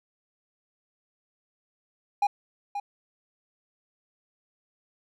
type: tone with echo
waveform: triangle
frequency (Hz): 813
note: G#5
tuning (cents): -37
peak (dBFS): -18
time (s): 2.22-2.27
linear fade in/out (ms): 5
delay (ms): 530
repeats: 1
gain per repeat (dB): -9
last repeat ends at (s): 2.8
effects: none